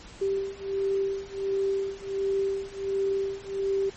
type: beating tone pair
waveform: sine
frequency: 390.5 / 391.9 Hz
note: G4 / G4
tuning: -7 / 0 cents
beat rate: 1.4 Hz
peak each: -29 / -28 dBFS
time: 0.21-3.9 s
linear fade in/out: 10 ms
effects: pink hiss -47 dBFS RMS until 3.96 s + MP3 32 kbps